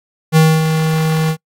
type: tone with ADSR envelope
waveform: square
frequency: 158.7 Hz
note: D#3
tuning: 35 cents sharp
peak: -6 dBFS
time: 0.32-1.37 s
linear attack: 44 ms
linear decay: 250 ms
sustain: -7 dB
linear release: 73 ms
effects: noise-tail reverb RT60 0.1 s tail -26 dB re dry + AAC 64 kbps